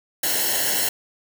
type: noise with comb filter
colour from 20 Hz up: white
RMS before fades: -22 dBFS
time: 0.23-0.89 s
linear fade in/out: 5 ms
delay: 0.83 ms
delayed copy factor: -0.8
effects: none